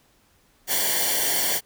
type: noise with comb filter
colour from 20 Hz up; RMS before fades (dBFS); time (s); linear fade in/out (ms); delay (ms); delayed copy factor
white; -23; 0.67-1.61; 50; 0.78; -0.85
effects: pink hiss -61 dBFS RMS until 1.65 s